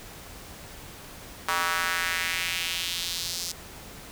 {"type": "tone with high-pass filter sweep", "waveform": "square", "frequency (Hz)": 87, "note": "F2", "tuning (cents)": -6, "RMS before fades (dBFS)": -29, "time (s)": [1.48, 3.52], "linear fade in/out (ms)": 5, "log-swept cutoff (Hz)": [1100, 5300], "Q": 2, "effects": ["pink hiss -44 dBFS RMS until 4.11 s"]}